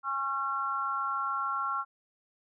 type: harmonic tone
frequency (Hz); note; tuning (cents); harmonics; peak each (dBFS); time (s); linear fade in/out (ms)
273.1; C#4; -26; 3 / 4 / 5; -40 / -33 / -31; 0.03-1.85; 50
effects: none